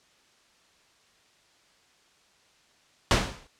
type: noise with exponential decay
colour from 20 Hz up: pink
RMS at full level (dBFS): -17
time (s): 3.11-3.47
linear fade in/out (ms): 1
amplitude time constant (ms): 77
effects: white hiss -62 dBFS RMS until 3.59 s + low-pass 6000 Hz 12 dB/octave

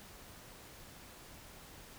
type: silence
effects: pink hiss -54 dBFS RMS until 1.98 s

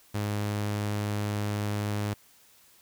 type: tone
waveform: sawtooth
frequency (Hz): 103.83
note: G#2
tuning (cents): 0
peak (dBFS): -24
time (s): 0.14-2.14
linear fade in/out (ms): 10
effects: white hiss -59 dBFS RMS until 2.81 s

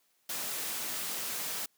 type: noise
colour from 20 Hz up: white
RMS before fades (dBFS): -36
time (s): 0.29-1.66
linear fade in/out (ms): 5
effects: white hiss -72 dBFS RMS until 1.77 s + high-pass 150 Hz 12 dB/octave

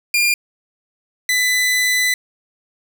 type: tone pair in turn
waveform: sawtooth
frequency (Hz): 2404 / 1999.5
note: D7 / B6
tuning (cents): +40 / +21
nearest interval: minor third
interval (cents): 319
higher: first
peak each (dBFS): -10 / -11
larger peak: first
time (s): 0.14-0.34 / 1.29-2.14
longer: second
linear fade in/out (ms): 2
effects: none

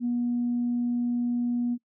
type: tone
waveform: sine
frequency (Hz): 241.3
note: B3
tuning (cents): -40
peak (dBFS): -23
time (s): 0-1.78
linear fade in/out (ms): 50
effects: noise-tail reverb RT60 0.1 s tail -23 dB re dry + tanh soft clip ceiling -19 dBFS

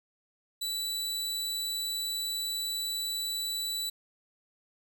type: tone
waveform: sawtooth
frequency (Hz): 3955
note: B7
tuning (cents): +2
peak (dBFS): -28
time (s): 0.61-3.9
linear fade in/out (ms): 10
effects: none

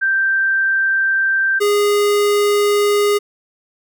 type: tone pair in turn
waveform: sine / square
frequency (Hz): 1568 / 411.3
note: G6 / G#4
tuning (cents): 0 / -17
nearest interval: octave + major seventh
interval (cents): 2317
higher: first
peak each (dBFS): -13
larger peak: neither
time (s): 0.01-1.6 / 1.6-3.19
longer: neither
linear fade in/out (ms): 20
effects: none

